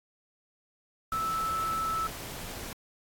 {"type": "tone in noise", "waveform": "sine", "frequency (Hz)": 1313, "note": "E6", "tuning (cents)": -7, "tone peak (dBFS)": -28, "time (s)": [1.12, 2.07], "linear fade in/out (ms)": 2, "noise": "pink", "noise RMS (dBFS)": -40, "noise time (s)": [1.12, 2.73], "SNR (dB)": 9, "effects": ["AAC 64 kbps"]}